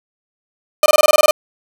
35% pulse tone bursts, 607 Hz, D#5, 43 cents flat, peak -6 dBFS, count 10, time 0.83-1.31 s, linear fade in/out 2 ms, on 30 ms, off 20 ms, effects none

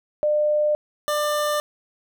sine / 25% pulse tone pair in turn, 600 / 595.5 Hz, D5 / D5, +37 / +24 cents, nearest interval unison, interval 13 cents, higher first, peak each -17 dBFS, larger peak neither, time 0.23-0.75 / 1.08-1.6 s, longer neither, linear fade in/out 0 ms, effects none

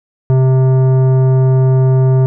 triangle tone with tanh clipping, 130.7 Hz, C3, 1 cent flat, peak -9 dBFS, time 0.3-2.26 s, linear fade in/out 0 ms, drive 17 dB, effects none

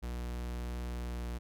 45% pulse tone with pitch glide, 60.2 to 59.65 Hz, B1 to A#1, -44 to +41 cents, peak -36 dBFS, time 0.02-1.39 s, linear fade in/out 20 ms, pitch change -15 cents, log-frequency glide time 0.84-1.26 s, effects none

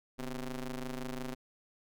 sawtooth ring-modulated tone, 130.81 Hz, C3, in tune, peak -30 dBFS, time 0.18-1.35 s, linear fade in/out 20 ms, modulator 118 Hz, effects none

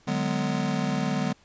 square chord, G# half-diminished seventh, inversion second, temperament just, 149.51 / 186.89 / 207.7 / 249.2 Hz, D3 / F#3 / G#3 / B3, +31 / +18 / 0 / +16 cents, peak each -31 dBFS, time 0.07-1.33 s, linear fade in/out 10 ms, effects pink hiss -59 dBFS RMS until 1.44 s + resampled to 16000 Hz

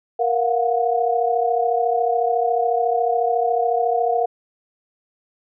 sine tone cluster, 468.6 / 696 / 730 Hz, A#4 / F5 / F#5, +9 / -6 / -24 cents, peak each -21 dBFS, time 0.19-4.26 s, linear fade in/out 10 ms, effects none

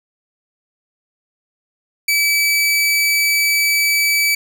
sawtooth tone, 2300 Hz, D7, 37 cents flat, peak -10 dBFS, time 2.08-4.35 s, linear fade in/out 5 ms, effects none

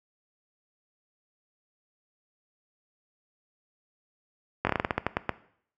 slowing click train, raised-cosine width 0.5 ms, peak -9 dBFS, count 12, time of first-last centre 4.65-5.293 s, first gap 20 ms, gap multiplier 1.2, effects noise-tail reverb RT60 0.6 s tail -17 dB re dry + high-pass 60 Hz 12 dB/octave

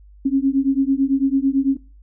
sine beating tone pair, 267.4 / 276.4 Hz, C4 / C#4, +38 / -5 cents, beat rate 9 Hz, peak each -18 dBFS, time 0.25-1.77 s, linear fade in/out 10 ms, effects noise-tail reverb RT60 0.3 s tail -19 dB re dry + added 50 Hz sine -43 dBFS peak until 2.02 s

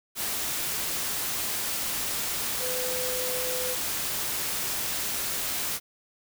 sine tone in noise, 505 Hz, B4, 39 cents sharp, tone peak -32 dBFS, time 2.59-3.77 s, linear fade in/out 50 ms, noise white, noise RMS -30 dBFS, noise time 0.15-5.8 s, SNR -5 dB, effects none

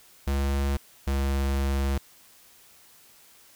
square tone pair in turn, 69.3 / 68.54 Hz, C#2 / C#2, 0 / -19 cents, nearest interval unison, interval 19 cents, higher first, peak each -24 dBFS, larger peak neither, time 0.27-0.77 / 1.07-1.98 s, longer second, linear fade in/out 5 ms, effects white hiss -55 dBFS RMS until 3.55 s

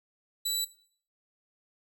20% pulse tone, 3951 Hz, B7, in tune, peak -22 dBFS, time 0.45-0.65 s, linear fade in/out 10 ms, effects noise-tail reverb RT60 0.5 s tail -17 dB re dry

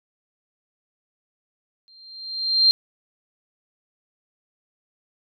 sine tone with exponential growth, 4174 Hz, C8, 5 cents flat, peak -10 dBFS, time 1.88-2.71 s, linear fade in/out 0 ms, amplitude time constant 180 ms, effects none

